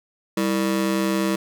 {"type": "ring-modulated tone", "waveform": "35% pulse", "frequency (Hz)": 262, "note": "C4", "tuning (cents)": 2, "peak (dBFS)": -15, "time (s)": [0.37, 1.36], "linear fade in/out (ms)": 5, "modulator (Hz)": 65.5, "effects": []}